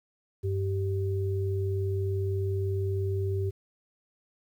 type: tone pair together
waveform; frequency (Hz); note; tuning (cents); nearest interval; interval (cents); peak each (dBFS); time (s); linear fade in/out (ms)
sine; 97.1 / 388.4; G2 / G4; -16 / -16; 2 octaves; 2400; -27 / -32; 0.43-3.51; 20
effects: 10-bit